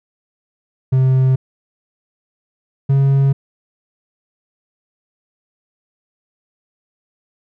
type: tone pair in turn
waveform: triangle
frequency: 130.81 / 137.23 Hz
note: C3 / C#3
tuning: 0 / -17 cents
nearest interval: minor second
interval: 83 cents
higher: second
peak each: -8 dBFS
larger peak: neither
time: 0.92-1.36 / 2.89-3.33 s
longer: neither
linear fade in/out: 10 ms
effects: none